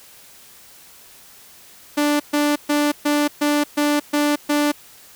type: tone bursts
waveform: sawtooth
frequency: 293.7 Hz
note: D4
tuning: in tune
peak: -12 dBFS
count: 8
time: 1.97-4.72 s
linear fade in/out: 10 ms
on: 230 ms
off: 130 ms
effects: white hiss -46 dBFS RMS until 5.15 s